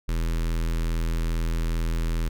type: tone with notch filter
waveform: square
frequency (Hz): 41.2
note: E1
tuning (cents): 0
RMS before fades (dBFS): -25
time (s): 0.08-2.29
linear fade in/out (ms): 10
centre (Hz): 710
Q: 1.4
effects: none